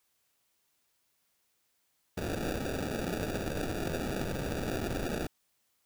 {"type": "noise with sample-and-hold", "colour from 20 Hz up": "white", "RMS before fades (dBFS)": -34, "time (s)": [2.17, 5.27], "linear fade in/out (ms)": 5, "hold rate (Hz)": 1050, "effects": ["white hiss -75 dBFS RMS until 5.85 s"]}